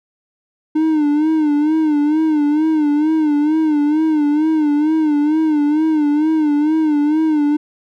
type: tone with vibrato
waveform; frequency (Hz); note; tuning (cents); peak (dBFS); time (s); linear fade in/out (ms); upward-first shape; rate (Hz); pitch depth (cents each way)
triangle; 304.4; D#4; -38; -10; 0.75-7.57; 10; sine; 2.2; 79
effects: none